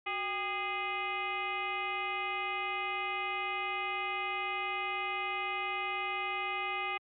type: tone with frequency modulation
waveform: sine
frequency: 1647 Hz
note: G#6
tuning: 15 cents flat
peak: -32 dBFS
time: 0.06-6.98 s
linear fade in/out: 10 ms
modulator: 425 Hz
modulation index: 2.6
effects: high-pass 100 Hz 12 dB/octave